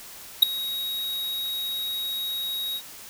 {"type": "tone with ADSR envelope", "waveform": "square", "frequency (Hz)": 3795, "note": "A#7", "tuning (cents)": 30, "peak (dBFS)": -7, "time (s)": [0.42, 2.82], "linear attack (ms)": 10, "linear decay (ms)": 4, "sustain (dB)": -21, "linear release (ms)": 65, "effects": ["white hiss -43 dBFS RMS until 3.09 s"]}